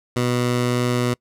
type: tone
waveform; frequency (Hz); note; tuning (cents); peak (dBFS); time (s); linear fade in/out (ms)
15% pulse; 122.8; B2; -9; -12; 0.16-1.14; 5
effects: noise-tail reverb RT60 0.1 s tail -25 dB re dry + low-pass 12000 Hz 12 dB/octave